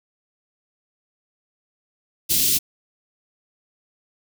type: band-stop noise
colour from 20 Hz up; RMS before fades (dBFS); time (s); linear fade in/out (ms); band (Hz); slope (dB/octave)
white; -19; 2.29-2.59; 20; 340 to 2900; 24
effects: none